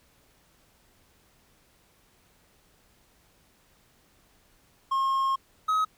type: tone pair in turn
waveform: triangle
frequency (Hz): 1075 / 1271.5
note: C6 / D#6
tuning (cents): +47 / +37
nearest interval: minor third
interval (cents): 290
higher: second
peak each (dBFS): -21 / -20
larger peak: second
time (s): 4.91-5.36 / 5.68-5.85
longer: first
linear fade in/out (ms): 10
effects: pink hiss -63 dBFS RMS until 5.97 s